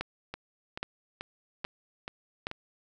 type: two click trains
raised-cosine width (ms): 0.3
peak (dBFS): -21 / -16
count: 6 / 4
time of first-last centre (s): 0.34-2.514 / 0.01-2.469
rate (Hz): 2.3 / 1.22
effects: none